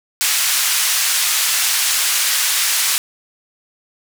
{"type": "band-pass noise", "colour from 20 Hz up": "white", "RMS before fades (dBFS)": -17, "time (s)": [0.21, 2.98], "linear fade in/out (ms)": 0, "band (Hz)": [1400, 11000], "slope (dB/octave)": 12, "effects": []}